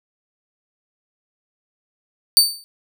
sawtooth tone with exponential decay, 4575 Hz, D8, 46 cents flat, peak -3 dBFS, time 2.37-2.64 s, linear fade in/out 0 ms, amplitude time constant 58 ms, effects none

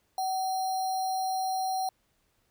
sine tone with sample-and-hold, 754 Hz, F#5, 32 cents sharp, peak -27 dBFS, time 0.18-1.89 s, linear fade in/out 2 ms, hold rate 4900 Hz, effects pink hiss -72 dBFS RMS until 2.5 s

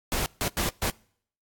pink noise bursts at uneven times, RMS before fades -27 dBFS, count 4, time 0.12-0.26 / 0.41-0.48 / 0.57-0.69 / 0.82-0.9 s, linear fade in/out 0 ms, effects noise-tail reverb RT60 0.6 s tail -25 dB re dry + AAC 64 kbps

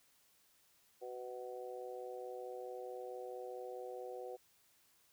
harmonic tone, 124.6 Hz, B2, 16 cents sharp, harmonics 3 / 4 / 5 / 6, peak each -49 / -46 / -56 / -51 dBFS, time 1.01-4.37 s, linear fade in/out 20 ms, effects white hiss -71 dBFS RMS until 5.12 s

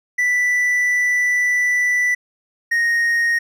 triangle tone pair in turn, 1975.5 / 1864.6 Hz, B6 / A#6, 0 / 0 cents, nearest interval minor second, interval 100 cents, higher first, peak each -13 dBFS, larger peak neither, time 0.18-2.15 / 2.71-3.39 s, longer first, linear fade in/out 10 ms, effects none

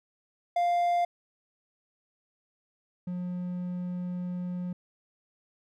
triangle tone pair in turn, 698.5 / 179.02 Hz, F5 / F3, 0 / +43 cents, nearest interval 2 octaves, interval 2357 cents, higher first, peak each -21 / -29 dBFS, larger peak first, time 0.56-1.05 / 3.07-4.73 s, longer second, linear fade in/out 5 ms, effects none

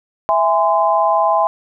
sine chord, E augmented, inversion none, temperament just, 659.3 / 824.1 / 1030.1 Hz, E5 / G#5 / B#5, 0 / -14 / -27 cents, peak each -16 dBFS, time 0.29-1.47 s, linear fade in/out 0 ms, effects none

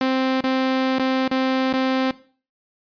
sawtooth tone with dropouts, 261.8 Hz, C4, 1 cent sharp, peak -14 dBFS, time 0.01-2.11 s, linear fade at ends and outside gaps 2 ms, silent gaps 0.407-0.439 / 0.986-0.995 / 1.278-1.313 / 1.728-1.737 s, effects noise-tail reverb RT60 0.4 s tail -17 dB re dry + resampled to 11025 Hz

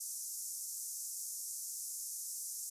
pink band-pass noise, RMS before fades -43 dBFS, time 0-2.7 s, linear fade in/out 10 ms, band 5800 to 13000 Hz, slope 48 dB/octave, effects resampled to 32000 Hz

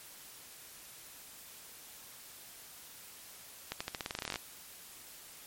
accelerating click train, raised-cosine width 0.2 ms, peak -18 dBFS, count 16, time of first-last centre 3.72-4.358 s, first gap 85 ms, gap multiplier 0.89, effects white hiss -52 dBFS RMS until 5.46 s + MP3 64 kbps

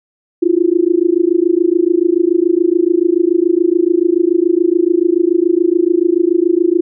sine tone with amplitude modulation, 345.4 Hz, F4, 19 cents flat, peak -5 dBFS, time 0.42-6.81 s, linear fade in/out 10 ms, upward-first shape sine, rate 27 Hz, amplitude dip 100%, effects none

